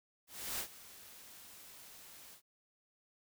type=noise with ADSR envelope; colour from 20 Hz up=white; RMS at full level=-38 dBFS; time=0.27-2.42 s; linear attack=320 ms; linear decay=82 ms; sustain=-17 dB; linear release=90 ms; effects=none